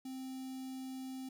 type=tone with notch filter; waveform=square; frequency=261.6 Hz; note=C4; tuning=in tune; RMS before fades=-44 dBFS; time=0.05-1.29 s; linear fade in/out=5 ms; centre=1500 Hz; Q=0.51; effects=12-bit